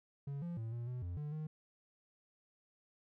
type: tone with pitch steps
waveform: triangle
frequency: 140.3 / 172.2 / 112.9 / 118.6 / 124.6 / 87.8 / 148.5 / 154.7 Hz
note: C#3 / F3 / A2 / A#2 / B2 / F2 / D3 / D#3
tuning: +21 / -24 / +45 / +30 / +16 / +10 / +20 / -10 cents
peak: -37 dBFS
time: 0.27-1.47 s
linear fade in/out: 5 ms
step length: 150 ms
effects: none